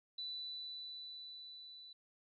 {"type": "tone with level ramp", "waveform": "sine", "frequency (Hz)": 3978, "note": "B7", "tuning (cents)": 12, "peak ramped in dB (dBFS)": [-40, -52], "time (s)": [0.18, 1.93], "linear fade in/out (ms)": 5, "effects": ["MP3 32 kbps"]}